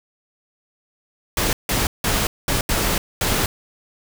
pink noise bursts at uneven times, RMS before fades -20 dBFS, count 6, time 1.37-1.53 / 1.69-1.87 / 2.04-2.27 / 2.48-2.61 / 2.69-2.98 / 3.21-3.46 s, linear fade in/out 2 ms, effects none

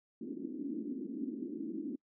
white band-pass noise, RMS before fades -40 dBFS, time 0.21-1.96 s, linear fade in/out 10 ms, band 230 to 320 Hz, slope 48 dB/octave, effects noise-tail reverb RT60 0.1 s tail -26 dB re dry

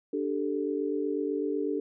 sine chord, D suspended fourth, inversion none, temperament equal, 293.7 / 392 / 440 Hz, D4 / G4 / A4, 0 / 0 / 0 cents, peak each -31 / -32 / -32 dBFS, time 0.13-1.8 s, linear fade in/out 5 ms, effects none

